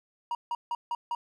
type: tone bursts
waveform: triangle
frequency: 950 Hz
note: A#5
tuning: 33 cents sharp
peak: -26 dBFS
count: 5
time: 0.31-1.15 s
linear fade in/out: 2 ms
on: 40 ms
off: 160 ms
effects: none